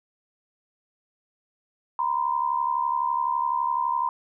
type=tone pair together; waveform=sine; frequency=949.1 / 1021 Hz; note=A#5 / C6; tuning=+31 / -43 cents; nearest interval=minor second; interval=126 cents; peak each=-25 dBFS; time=1.99-4.09 s; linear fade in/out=2 ms; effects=none